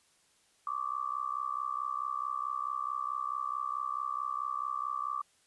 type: tone with amplitude modulation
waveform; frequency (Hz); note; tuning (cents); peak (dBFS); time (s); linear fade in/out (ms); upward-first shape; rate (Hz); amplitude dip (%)
sine; 1161; D6; -20; -28; 0.67-5.22; 2; sine; 64.6; 100
effects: white hiss -68 dBFS RMS until 5.46 s + resampled to 24000 Hz